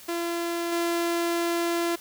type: tone with level steps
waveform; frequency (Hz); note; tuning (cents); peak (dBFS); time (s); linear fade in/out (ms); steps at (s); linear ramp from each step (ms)
sawtooth; 340.7; F4; -43; -23 / -20; 0.08-1.96; 10; 0.72; 5
effects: white hiss -47 dBFS RMS until 2 s